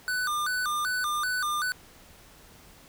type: tone with vibrato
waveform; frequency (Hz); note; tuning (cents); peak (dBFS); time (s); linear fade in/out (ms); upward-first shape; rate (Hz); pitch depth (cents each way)
square; 1340; E6; +28; -27; 0.08-1.72; 0; square; 2.6; 190
effects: pink hiss -53 dBFS RMS until 2.88 s